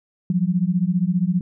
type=beating tone pair; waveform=sine; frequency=172 / 187 Hz; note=F3 / F#3; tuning=-26 / +19 cents; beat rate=15 Hz; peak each=-20 dBFS; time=0.3-1.41 s; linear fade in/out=2 ms; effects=none